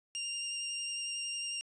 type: tone with vibrato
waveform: 20% pulse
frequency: 2794 Hz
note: F7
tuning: in tune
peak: -30 dBFS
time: 0.15-1.61 s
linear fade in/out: 0 ms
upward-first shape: triangle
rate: 11 Hz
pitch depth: 14 cents each way
effects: resampled to 22050 Hz + 12-bit